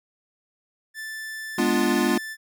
45% pulse tone, 1760 Hz, A6, in tune, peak -32 dBFS, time 0.94-2.37 s, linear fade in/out 50 ms
square chord, G# diminished seventh, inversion none, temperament equal, 207.7 / 246.9 / 293.7 / 349.2 Hz, G#3 / B3 / D4 / F4, 0 / 0 / 0 / 0 cents, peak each -27 / -25 / -27 / -25 dBFS, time 1.58-2.18 s, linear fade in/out 5 ms
effects none

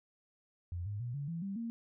sine tone with pitch steps, 87.5 / 102.86 / 120.92 / 142.14 / 167.1 / 196.43 / 230.9 Hz, F2 / G#2 / B2 / C#3 / E3 / G3 / A#3, +4 / -16 / -36 / +44 / +24 / +4 / -16 cents, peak -36 dBFS, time 0.72-1.7 s, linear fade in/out 0 ms, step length 140 ms, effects none

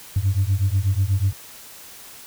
sine beating tone pair, 93.3 / 101.5 Hz, F#2 / G#2, +15 / -39 cents, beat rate 8.2 Hz, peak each -19 / -19 dBFS, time 0.16-1.33 s, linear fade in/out 5 ms, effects tanh soft clip ceiling -12 dBFS + white hiss -42 dBFS RMS until 2.26 s

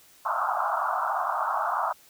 white band-pass noise, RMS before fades -27 dBFS, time 0.25-1.93 s, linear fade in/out 10 ms, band 640 to 1400 Hz, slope 96 dB/octave, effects white hiss -56 dBFS RMS until 2.09 s

